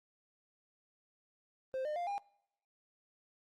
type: tone with pitch steps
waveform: triangle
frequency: 523.3 / 604.6 / 698.5 / 807 Hz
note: C5 / D#5 / F5 / G#5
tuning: 0 / -50 / 0 / -50 cents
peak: -33 dBFS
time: 1.74-2.18 s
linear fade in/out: 0 ms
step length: 110 ms
effects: noise-tail reverb RT60 0.8 s tail -25 dB re dry + Opus 24 kbps